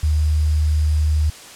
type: tone with sample-and-hold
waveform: sine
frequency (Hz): 76.6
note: D#2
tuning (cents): -27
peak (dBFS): -14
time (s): 0.03-1.3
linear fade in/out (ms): 5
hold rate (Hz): 4900
effects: white hiss -39 dBFS RMS until 1.55 s + low-pass 9000 Hz 12 dB/octave